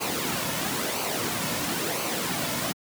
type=noise with flanger; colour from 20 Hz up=pink; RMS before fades=-28 dBFS; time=0-2.73 s; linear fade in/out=20 ms; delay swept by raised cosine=0.56 to 2.56 ms; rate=0.99 Hz; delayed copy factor=-0.5; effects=high-pass 150 Hz 12 dB/octave